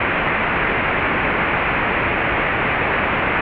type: low-pass noise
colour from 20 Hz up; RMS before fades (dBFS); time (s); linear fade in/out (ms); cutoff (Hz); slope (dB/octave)
white; -19; 0-3.41; 5; 2500; 48
effects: none